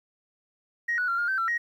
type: tone with pitch steps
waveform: sine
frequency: 1882 / 1471 / 1378 / 1416 / 1547 / 1349 / 1884 Hz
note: A#6 / F#6 / F6 / F6 / G6 / E6 / A#6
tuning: +16 / -11 / -24 / +23 / -23 / +40 / +18 cents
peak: -23 dBFS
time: 0.88-1.58 s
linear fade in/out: 10 ms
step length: 100 ms
effects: tanh soft clip ceiling -19 dBFS + 10-bit